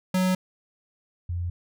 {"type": "tone pair in turn", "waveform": ["square", "sine"], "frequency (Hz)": [185, 87.31], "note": ["F#3", "F2"], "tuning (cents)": [0, 0], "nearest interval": "octave + minor second", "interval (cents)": 1300, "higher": "first", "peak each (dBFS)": [-21, -26], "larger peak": "first", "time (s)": [[0.14, 0.35], [1.29, 1.5]], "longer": "neither", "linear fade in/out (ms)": 5, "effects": []}